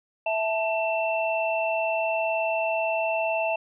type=tone cluster; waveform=sine; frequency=658 / 877 / 2681 Hz; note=E5 / A5 / E7; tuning=-3 / -6 / +29 cents; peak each=-25 / -30 / -29 dBFS; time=0.26-3.56 s; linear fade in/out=5 ms; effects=none